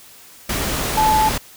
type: tone in noise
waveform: sine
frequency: 867 Hz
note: A5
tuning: 26 cents flat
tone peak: -13 dBFS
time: 0.97-1.29 s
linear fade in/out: 5 ms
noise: pink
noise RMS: -22 dBFS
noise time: 0.49-1.38 s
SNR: +6 dB
effects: white hiss -44 dBFS RMS until 1.56 s